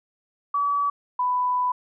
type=tone pair in turn; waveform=sine; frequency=1144 / 994.5 Hz; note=D6 / B5; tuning=-46 / +12 cents; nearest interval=major second; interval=242 cents; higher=first; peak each=-20 dBFS; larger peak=neither; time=0.54-0.9 / 1.19-1.72 s; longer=second; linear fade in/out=5 ms; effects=none